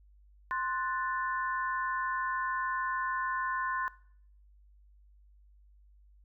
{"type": "chord", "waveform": "sine", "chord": "F# diminished", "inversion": "second", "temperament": "equal", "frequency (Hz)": [1046.5, 1480, 1760], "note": ["C6", "F#6", "A6"], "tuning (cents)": [0, 0, 0], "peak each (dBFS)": [-32, -37, -37], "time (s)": [0.51, 3.88], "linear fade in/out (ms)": 0, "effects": ["noise-tail reverb RT60 0.6 s tail -20 dB re dry", "added 50 Hz sine -57 dBFS peak until 6.24 s"]}